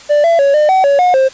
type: tone with pitch steps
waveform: triangle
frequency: 589 / 672 / 558 / 603 / 757 / 562 / 722 / 529 Hz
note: D5 / E5 / C#5 / D5 / F#5 / C#5 / F#5 / C5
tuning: +5 / +33 / +11 / +46 / +39 / +24 / -43 / +19 cents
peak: -5 dBFS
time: 0.09-1.29 s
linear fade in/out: 20 ms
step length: 150 ms
effects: white hiss -36 dBFS RMS until 1.33 s + resampled to 16000 Hz